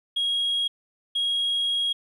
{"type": "tone bursts at uneven times", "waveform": "sine", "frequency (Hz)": 3288, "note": "G#7", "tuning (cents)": -18, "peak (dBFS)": -20, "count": 2, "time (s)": [[0.16, 0.68], [1.15, 1.93]], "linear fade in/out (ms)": 10, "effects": ["tanh soft clip ceiling -20 dBFS", "10-bit"]}